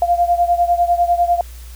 sine beating tone pair, 694 / 704 Hz, F5 / F5, -11 / +14 cents, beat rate 10 Hz, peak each -14 / -17 dBFS, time 0.02-1.41 s, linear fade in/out 2 ms, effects added 60 Hz sine -32 dBFS peak until 1.75 s + white hiss -44 dBFS RMS until 1.75 s

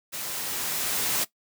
white noise with level ramp, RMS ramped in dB -34 to -25 dBFS, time 0.12-1.25 s, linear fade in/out 20 ms, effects noise-tail reverb RT60 0.1 s tail -17 dB re dry + high-pass 100 Hz 12 dB/octave

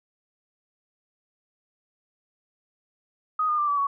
sine tone with pitch steps, 1251 / 1216.8 / 1183.5 / 1151.2 / 1119.7 Hz, D#6 / D#6 / D6 / D6 / C#6, +9 / -39 / +13 / -35 / +17 cents, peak -21 dBFS, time 3.39-3.87 s, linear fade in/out 5 ms, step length 96 ms, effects none

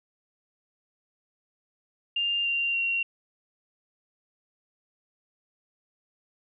sine tone with pitch steps, 2800 / 2774 / 2749 Hz, F7 / F7 / F7, +4 / -12 / -28 cents, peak -24 dBFS, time 2.16-3.03 s, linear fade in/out 5 ms, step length 290 ms, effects none

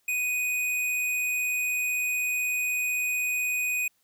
square tone, 2489 Hz, D#7, in tune, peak -26 dBFS, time 0.08-3.88 s, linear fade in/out 5 ms, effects white hiss -70 dBFS RMS until 4.03 s

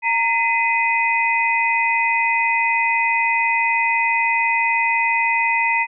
sine tone cluster, 923 / 2027 / 2497 Hz, A#5 / B6 / D#7, -17 / +45 / +6 cents, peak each -20 dBFS, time 0.02-5.87 s, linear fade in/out 50 ms, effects none

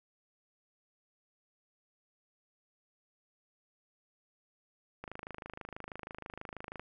click train, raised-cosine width 0.5 ms, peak -27 dBFS, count 47, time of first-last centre 5.04-6.796 s, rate 26.2 Hz, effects none

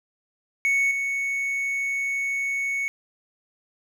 triangle tone with level steps, 2217 Hz, C#7, in tune, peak -17 / -22 dBFS, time 0.65-2.88 s, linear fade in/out 0 ms, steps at 0.91 s, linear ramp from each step 2 ms, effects none

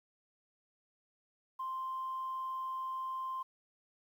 sine tone, 1046.5 Hz, C6, in tune, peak -35 dBFS, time 1.59-3.43 s, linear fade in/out 10 ms, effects tanh soft clip ceiling -32 dBFS + 11-bit

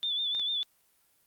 sine tone with vibrato, 3520 Hz, A7, in tune, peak -28 dBFS, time 0.03-0.63 s, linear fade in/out 0 ms, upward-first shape sine, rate 6.7 Hz, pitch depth 55 cents each way
clicks, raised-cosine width 0.2 ms, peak -27 dBFS, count 2, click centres 0.349 / 0.396 s
effects white hiss -68 dBFS RMS until 1.26 s + Opus 32 kbps

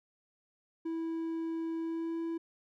triangle tone with pitch glide, 327.7 to 331.1 Hz, E4 to E4, -10 to +8 cents, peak -31 dBFS, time 0.85-2.38 s, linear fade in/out 10 ms, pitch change +18 cents, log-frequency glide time 1.79-2.2 s, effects none

